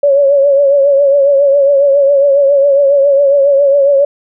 sine tone with vibrato, 560 Hz, C#5, 18 cents sharp, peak -5 dBFS, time 0.03-4.05 s, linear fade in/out 5 ms, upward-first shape triangle, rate 7.3 Hz, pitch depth 62 cents each way, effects none

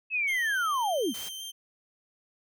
sine linear sweep, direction down, 2632 to 178.6 Hz, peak -25 dBFS, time 0.1-1.14 s, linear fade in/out 50 ms
sawtooth tone with vibrato, 3136 Hz, G7, in tune, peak -34 dBFS, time 0.27-1.52 s, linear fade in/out 20 ms, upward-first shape square, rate 5.3 Hz, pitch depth 14 cents each way
white noise, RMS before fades -41 dBFS, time 1.14-1.29 s, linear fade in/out 5 ms
effects none

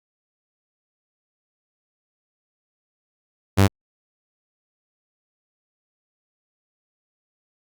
sawtooth tone, 98 Hz, G2, in tune, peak -8 dBFS, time 3.57-3.68 s, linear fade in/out 20 ms, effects Opus 48 kbps

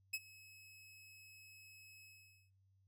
sawtooth tone with ADSR envelope, 2573 Hz, E7, 43 cents flat, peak -33 dBFS, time 0.13-2.51 s, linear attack 10 ms, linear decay 44 ms, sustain -22 dB, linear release 470 ms, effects noise-tail reverb RT60 0.4 s tail -24 dB re dry + added 96 Hz sine -70 dBFS peak until 2.87 s

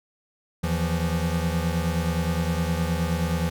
square tone cluster, 81.1 / 163.6 / 173.2 Hz, E2 / E3 / F3, -28 / -13 / -14 cents, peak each -28 dBFS, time 0.63-3.5 s, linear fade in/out 10 ms, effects none

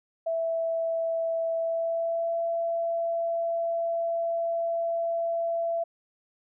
sine tone with pitch glide, 659.3 to 671.6 Hz, E5 to E5, 0 to +32 cents, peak -25 dBFS, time 0.26-5.84 s, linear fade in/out 10 ms, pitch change +32 cents, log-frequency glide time 1.57-2.39 s, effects none

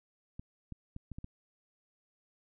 clicks, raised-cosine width 5 ms, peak -30 dBFS, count 6, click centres 0.395 / 0.723 / 0.964 / 1.117 / 1.185 / 1.244 s, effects none

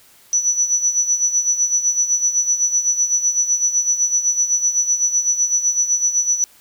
sine tone with tremolo, 5930 Hz, F#8, 3 cents sharp, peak -12 dBFS, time 0.33-6.44 s, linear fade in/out 0 ms, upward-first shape sine, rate 7.9 Hz, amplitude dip 70%, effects white hiss -50 dBFS RMS until 6.6 s

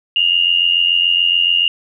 sine tone pair together, 2794 / 2881 Hz, F7 / F#7, 0 / -47 cents, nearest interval minor second, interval 53 cents, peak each -14 dBFS, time 0.16-1.68 s, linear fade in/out 2 ms, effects none

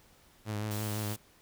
sawtooth tone with vibrato, 105.9 Hz, G#2, 34 cents sharp, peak -29 dBFS, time 0.45-1.17 s, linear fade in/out 50 ms, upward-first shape sine, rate 6 Hz, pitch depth 36 cents each way
white high-pass noise, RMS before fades -43 dBFS, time 0.71-1.16 s, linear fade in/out 2 ms, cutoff 2600 Hz, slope 96 dB/octave
effects pink hiss -62 dBFS RMS until 1.41 s

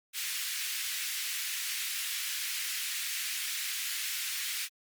pink high-pass noise, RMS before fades -35 dBFS, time 0.13-4.69 s, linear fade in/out 50 ms, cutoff 1900 Hz, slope 24 dB/octave, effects Opus 48 kbps

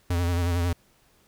square tone with vibrato, 86.9 Hz, F2, 8 cents flat, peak -23 dBFS, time 0.1-0.73 s, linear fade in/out 5 ms, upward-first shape sine, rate 11 Hz, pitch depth 46 cents each way, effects pink hiss -62 dBFS RMS until 1.27 s

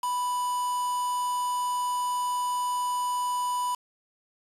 triangle tone with quantisation, 987.8 Hz, B5, in tune, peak -24 dBFS, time 0.03-3.75 s, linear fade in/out 5 ms, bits 6, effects resampled to 32000 Hz

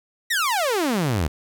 sawtooth exponential sweep, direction down, 1975.5 to 69.3 Hz, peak -16 dBFS, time 0.3-1.28 s, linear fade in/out 10 ms, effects none

